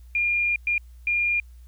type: tone bursts at uneven times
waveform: sine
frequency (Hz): 2411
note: D7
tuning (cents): +45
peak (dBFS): -20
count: 3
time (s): 0.15-0.56 / 0.67-0.78 / 1.07-1.4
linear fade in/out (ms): 2
effects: added 60 Hz sine -43 dBFS peak until 1.67 s + white hiss -65 dBFS RMS until 1.67 s